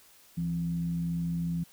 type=tone with frequency modulation; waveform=sine; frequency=169.3 Hz; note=E3; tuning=46 cents sharp; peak=-28 dBFS; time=0.37-1.64 s; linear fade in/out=10 ms; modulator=93.2 Hz; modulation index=0.32; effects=white hiss -58 dBFS RMS until 1.72 s